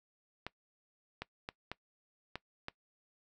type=clicks; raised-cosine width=0.3 ms; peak=-23 dBFS; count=6; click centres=0.466 / 1.22 / 1.489 / 1.716 / 2.356 / 2.684 s; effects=noise-tail reverb RT60 0.1 s tail -21 dB re dry